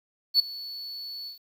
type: tone with ADSR envelope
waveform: triangle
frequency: 4435 Hz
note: C#8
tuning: in tune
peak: -12 dBFS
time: 0.34-1.39 s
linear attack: 55 ms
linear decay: 8 ms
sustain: -22 dB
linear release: 120 ms
effects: tanh soft clip ceiling -11 dBFS + 9-bit